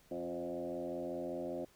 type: tone with frequency modulation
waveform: sine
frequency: 439.3 Hz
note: A4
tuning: 3 cents flat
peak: -37 dBFS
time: 0.11-1.65 s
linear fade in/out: 5 ms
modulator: 85.2 Hz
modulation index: 2.5
effects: pink hiss -66 dBFS RMS until 1.75 s